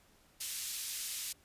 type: band-pass noise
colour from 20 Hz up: white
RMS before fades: -40 dBFS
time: 0.4-1.33 s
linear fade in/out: 10 ms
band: 2900 to 12000 Hz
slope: 12 dB/octave
effects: pink hiss -66 dBFS RMS until 1.44 s + resampled to 32000 Hz